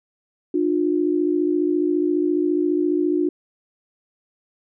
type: tone pair together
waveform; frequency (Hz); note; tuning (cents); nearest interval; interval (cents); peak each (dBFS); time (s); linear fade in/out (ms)
sine; 301.5 / 356.1; D4 / F4; +46 / +34; minor third; 288; -20; 0.54-3.29; 5
effects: none